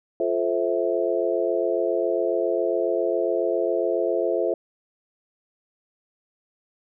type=chord; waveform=sine; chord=F major seventh; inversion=none; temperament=just; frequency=349.2 / 436.5 / 523.8 / 654.8 Hz; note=F4 / A4 / C5 / E5; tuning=0 / -14 / +2 / -12 cents; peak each=-26 dBFS; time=0.2-4.54 s; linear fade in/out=2 ms; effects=none